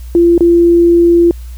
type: tone with dropouts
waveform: sine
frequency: 342.3 Hz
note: F4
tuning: 35 cents flat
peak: -4 dBFS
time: 0.15-1.31 s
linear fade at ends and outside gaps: 1 ms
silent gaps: 0.379-0.407 s
effects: added 60 Hz sine -24 dBFS peak until 1.57 s + white hiss -44 dBFS RMS until 1.57 s